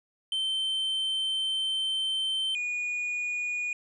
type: tone pair in turn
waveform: triangle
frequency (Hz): 3100 / 2452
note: G7 / D#7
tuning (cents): -20 / -26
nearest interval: major third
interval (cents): 406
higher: first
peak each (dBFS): -25 / -27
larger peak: first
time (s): 0.32-2.55 / 2.55-3.73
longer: first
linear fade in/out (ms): 2
effects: resampled to 24000 Hz